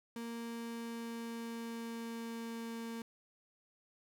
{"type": "tone with pitch glide", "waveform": "35% pulse", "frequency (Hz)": [232.3, 229.4], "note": ["A#3", "A#3"], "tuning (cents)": [-6, -28], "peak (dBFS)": -39, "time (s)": [0.16, 3.02], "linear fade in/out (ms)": 2, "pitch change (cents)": -22, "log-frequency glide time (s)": [0.38, 2.76], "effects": []}